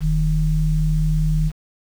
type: tone pair together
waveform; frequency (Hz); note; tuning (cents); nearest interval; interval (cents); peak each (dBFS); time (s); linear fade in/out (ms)
sine; 40.15 / 155.56; E1 / D#3; -45 / 0; octave + major seventh; 2345; -18; 0-1.52; 50
effects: 7-bit